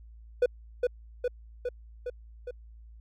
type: tone with echo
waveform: triangle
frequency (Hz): 493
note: B4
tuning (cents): -3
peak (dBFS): -17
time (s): 0.42-0.46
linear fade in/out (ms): 5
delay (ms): 410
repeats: 5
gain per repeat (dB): -3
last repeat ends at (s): 2.51
effects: added 56 Hz sine -47 dBFS peak until 3 s